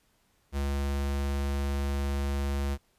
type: tone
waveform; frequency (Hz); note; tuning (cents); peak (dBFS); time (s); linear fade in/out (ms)
square; 69.9; C#2; +15; -28; 0.52-2.78; 50
effects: pink hiss -69 dBFS RMS until 2.98 s + resampled to 32000 Hz